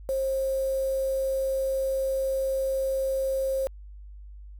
sine tone with quantisation, 534 Hz, C5, 35 cents sharp, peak -24 dBFS, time 0.09-3.67 s, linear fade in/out 0 ms, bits 7, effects added 50 Hz sine -41 dBFS peak until 4.59 s

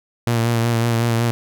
sawtooth tone with vibrato, 116.54 Hz, A#2, in tune, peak -12 dBFS, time 0.27-1.31 s, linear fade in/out 0 ms, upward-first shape sine, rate 5.4 Hz, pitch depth 31 cents each way, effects none

